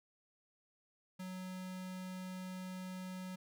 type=tone with notch filter; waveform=square; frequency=185 Hz; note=F#3; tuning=in tune; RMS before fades=-45 dBFS; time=1.19-3.36 s; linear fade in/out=10 ms; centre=410 Hz; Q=1.4; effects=none